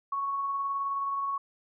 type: tone with tremolo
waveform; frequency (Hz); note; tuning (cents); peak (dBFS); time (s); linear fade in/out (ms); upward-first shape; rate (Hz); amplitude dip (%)
sine; 1108.7; C#6; 0; -27; 0.12-1.38; 5; sine; 19; 25
effects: none